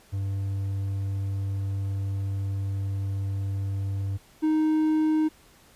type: tone pair in turn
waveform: triangle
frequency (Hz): 98.1 / 311.4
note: G2 / D#4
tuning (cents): +2 / +2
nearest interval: octave + minor sixth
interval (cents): 2000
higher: second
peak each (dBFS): -24 / -18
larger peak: second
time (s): 0.12-4.18 / 4.42-5.29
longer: first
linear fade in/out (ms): 20
effects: pink hiss -56 dBFS RMS until 5.75 s + resampled to 32000 Hz

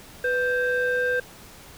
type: tone pair together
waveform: sine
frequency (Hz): 496 / 1574.7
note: B4 / G6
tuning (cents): +7 / +7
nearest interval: octave + minor sixth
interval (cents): 2000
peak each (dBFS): -22 / -22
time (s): 0.24-1.2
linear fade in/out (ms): 5
effects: tanh soft clip ceiling -17 dBFS + pink hiss -46 dBFS RMS until 1.77 s

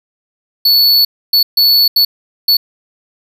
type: tone bursts at uneven times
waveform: square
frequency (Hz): 4435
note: C#8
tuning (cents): 0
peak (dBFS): -7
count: 5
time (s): 0.65-1.05 / 1.33-1.43 / 1.57-1.88 / 1.96-2.05 / 2.48-2.57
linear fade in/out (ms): 5
effects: none

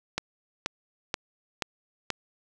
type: click train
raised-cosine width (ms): 0.2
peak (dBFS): -10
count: 5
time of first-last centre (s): 0.18-2.103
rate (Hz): 2.08
effects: none

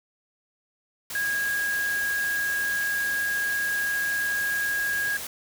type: tone in noise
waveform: sine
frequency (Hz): 1641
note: G#6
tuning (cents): -21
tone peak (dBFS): -24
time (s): 1.15-5.17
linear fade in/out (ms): 2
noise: white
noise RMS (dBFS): -35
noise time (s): 1.1-5.27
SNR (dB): +8
effects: none

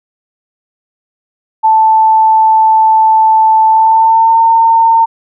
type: tone with pitch glide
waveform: sine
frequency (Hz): 880 to 908.4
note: A5 to A#5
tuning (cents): 0 to -45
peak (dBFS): -4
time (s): 1.63-5.06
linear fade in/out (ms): 20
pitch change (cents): +55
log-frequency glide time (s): 3.67-4.4
effects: none

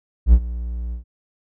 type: tone with ADSR envelope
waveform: triangle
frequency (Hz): 59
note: A#1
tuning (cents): +22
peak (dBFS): -3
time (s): 0.26-1.04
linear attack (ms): 70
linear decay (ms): 61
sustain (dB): -19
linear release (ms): 110
effects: none

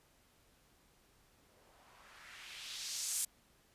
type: noise with low-pass filter sweep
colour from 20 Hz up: violet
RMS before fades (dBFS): -45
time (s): 1.38-3.25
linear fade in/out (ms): 5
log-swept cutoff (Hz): 360 to 9500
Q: 1.5
effects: pink hiss -69 dBFS RMS until 3.74 s + resampled to 32000 Hz

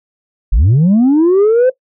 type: linear sweep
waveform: sine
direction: up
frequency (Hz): 36.71 to 523.3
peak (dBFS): -4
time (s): 0.52-1.7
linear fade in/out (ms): 10
effects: noise-tail reverb RT60 0.1 s tail -18 dB re dry + tanh soft clip ceiling -5 dBFS

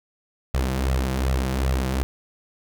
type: tone with flanger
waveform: sawtooth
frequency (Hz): 65.41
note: C2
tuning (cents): 0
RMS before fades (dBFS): -23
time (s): 0.54-2.03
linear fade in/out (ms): 0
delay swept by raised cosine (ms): 1.5 to 5.9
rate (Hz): 2.6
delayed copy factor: +0.7
effects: none

